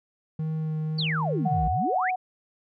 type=tone with vibrato; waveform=triangle; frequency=156.7 Hz; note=D#3; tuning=13 cents sharp; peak=-24 dBFS; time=0.39-1.68 s; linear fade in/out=5 ms; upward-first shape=sine; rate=1.8 Hz; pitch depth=12 cents each way
type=exponential two-way sweep; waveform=sine; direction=down then up; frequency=4699 to 53 to 2526 Hz; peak=-26 dBFS; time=0.98-2.11 s; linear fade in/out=10 ms; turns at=1.66 s
type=tone; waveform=sine; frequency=740 Hz; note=F#5; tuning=in tune; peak=-24 dBFS; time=1.45-2.16 s; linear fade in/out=10 ms
effects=none